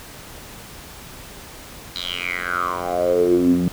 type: tone with band-pass filter sweep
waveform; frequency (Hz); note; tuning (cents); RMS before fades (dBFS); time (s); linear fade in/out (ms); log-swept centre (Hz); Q
10% pulse; 88.7; F2; +27; -20; 1.96-3.68; 0; 4000 to 190; 7.8
effects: pink hiss -39 dBFS RMS until 3.72 s